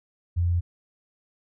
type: tone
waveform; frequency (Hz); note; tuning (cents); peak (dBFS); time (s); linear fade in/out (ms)
sine; 86.8; F2; -10; -20; 0.36-0.61; 20
effects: none